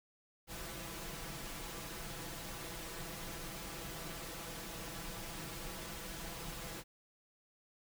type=noise with comb filter; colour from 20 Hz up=pink; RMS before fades=-45 dBFS; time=0.47-6.84 s; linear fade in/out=50 ms; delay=6 ms; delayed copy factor=+0.7; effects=none